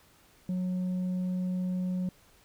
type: tone with tanh clipping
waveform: sine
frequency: 182.7 Hz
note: F#3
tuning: 22 cents flat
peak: -29 dBFS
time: 0.49-2.09 s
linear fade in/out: 2 ms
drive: 3 dB
effects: pink hiss -61 dBFS RMS until 2.44 s